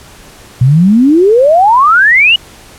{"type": "exponential sweep", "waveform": "sine", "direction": "up", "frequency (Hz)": [120, 2960], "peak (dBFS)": -3, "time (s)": [0.61, 2.36], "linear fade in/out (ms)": 5, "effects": ["pink hiss -36 dBFS RMS until 2.78 s", "low-pass 12000 Hz 12 dB/octave"]}